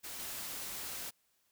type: noise with level steps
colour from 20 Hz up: white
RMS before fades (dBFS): -44 / -42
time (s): 0.03-1.11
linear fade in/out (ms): 20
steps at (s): 0.19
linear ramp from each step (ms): 5
effects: white hiss -75 dBFS RMS until 1.51 s